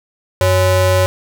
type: ring-modulated tone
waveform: square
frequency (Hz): 231.7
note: A#3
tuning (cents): -10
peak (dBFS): -8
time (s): 0.41-1.06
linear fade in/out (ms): 0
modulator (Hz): 325
effects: none

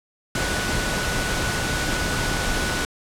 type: tone in noise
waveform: sine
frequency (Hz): 1479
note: F#6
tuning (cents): -1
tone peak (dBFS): -29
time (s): 0.35-2.85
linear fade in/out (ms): 2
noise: pink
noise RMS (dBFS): -24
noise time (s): 0.35-2.85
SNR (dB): -8
effects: low-pass 9000 Hz 12 dB/octave

